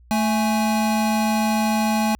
square tone pair together, 220 / 833.3 Hz, A3 / G#5, 0 / +6 cents, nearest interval octave + major seventh, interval 2306 cents, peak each -20 / -24 dBFS, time 0.11-2.15 s, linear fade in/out 0 ms, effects added 60 Hz sine -47 dBFS peak until 2.19 s

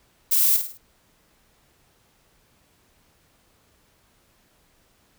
violet noise with echo, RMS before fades -19 dBFS, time 0.31-0.57 s, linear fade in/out 10 ms, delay 52 ms, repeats 4, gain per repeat -7 dB, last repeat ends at 0.778 s, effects pink hiss -62 dBFS RMS until 5.18 s

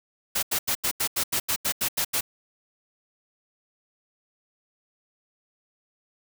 white noise bursts, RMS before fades -25 dBFS, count 12, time 0.35-2.21 s, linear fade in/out 10 ms, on 78 ms, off 84 ms, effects none

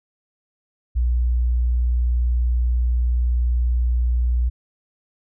sine tone, 60.4 Hz, B1, 38 cents flat, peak -16 dBFS, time 0.95-4.5 s, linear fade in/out 20 ms, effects none

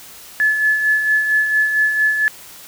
sine tone with tremolo, 1722 Hz, A6, 38 cents flat, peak -11 dBFS, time 0.4-2.28 s, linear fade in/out 0 ms, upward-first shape sine, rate 4.4 Hz, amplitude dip 50%, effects white hiss -39 dBFS RMS until 2.67 s

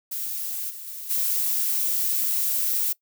violet noise with level steps, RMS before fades -30 / -38 / -36 / -24 dBFS, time 0.11-2.93 s, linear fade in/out 10 ms, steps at 0.69 / 0.86 / 1.09 s, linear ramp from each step 20 ms, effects noise-tail reverb RT60 0.1 s tail -21 dB re dry

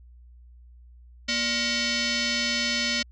sine tone with frequency modulation, 1063 Hz, C6, 27 cents sharp, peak -23 dBFS, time 1.28-3.03 s, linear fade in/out 10 ms, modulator 826 Hz, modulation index 5.7, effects added 60 Hz sine -47 dBFS peak until 3.11 s

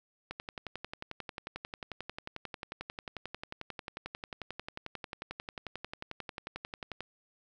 click train, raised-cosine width 0.3 ms, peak -23 dBFS, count 76, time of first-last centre 0.31-7.006 s, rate 11.2 Hz, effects none

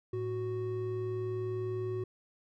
triangle tone pair together, 110 / 370 Hz, A2 / F#4, 0 / 0 cents, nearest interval octave + major sixth, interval 2100 cents, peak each -35 / -32 dBFS, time 0.13-2.04 s, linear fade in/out 5 ms, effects none

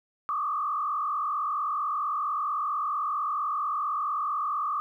sine tone with frequency modulation, 1184 Hz, D6, 14 cents sharp, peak -26 dBFS, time 0.29-4.8 s, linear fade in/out 0 ms, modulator 44.4 Hz, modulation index 1.6, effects 11-bit

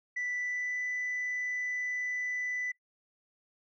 sine tone with pitch glide, 1975.5 to 1990.4 Hz, B6 to B6, 0 to +13 cents, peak -30 dBFS, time 0.16-2.72 s, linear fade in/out 10 ms, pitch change +13 cents, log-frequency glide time 0.35-0.82 s, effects noise-tail reverb RT60 0.1 s tail -20 dB re dry + tanh soft clip ceiling -29 dBFS

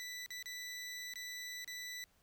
20% pulse tone with dropouts, 1978 Hz, B6, 2 cents sharp, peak -38 dBFS, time 0-2.04 s, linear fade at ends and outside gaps 0 ms, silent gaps 0.261-0.305 / 0.426-0.458 / 1.137-1.157 / 1.645-1.677 s, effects pink hiss -72 dBFS RMS until 2.22 s

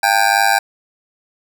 25% pulse tone with amplitude modulation, 793 Hz, G5, 20 cents sharp, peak -4 dBFS, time 0.03-0.59 s, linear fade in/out 5 ms, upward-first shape sine, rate 104 Hz, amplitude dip 90%, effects none

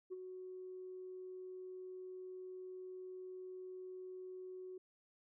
sine tone with ADSR envelope, 370 Hz, F#4, in tune, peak -39 dBFS, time 0.1-4.78 s, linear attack 27 ms, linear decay 25 ms, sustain -7 dB, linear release 5 ms, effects tanh soft clip ceiling -39 dBFS

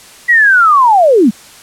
sine linear sweep, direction down, 1967 to 185 Hz, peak -4 dBFS, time 0.28-1.31 s, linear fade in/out 20 ms, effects white hiss -37 dBFS RMS until 1.62 s + low-pass 10000 Hz 12 dB/octave

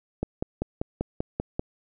click train, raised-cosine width 2 ms, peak -13 dBFS, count 8, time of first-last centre 0.23-1.595 s, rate 5.13 Hz, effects none

